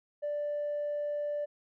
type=tone with tanh clipping; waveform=triangle; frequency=587.3 Hz; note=D5; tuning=in tune; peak=-31 dBFS; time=0.22-1.46 s; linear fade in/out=20 ms; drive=5 dB; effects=none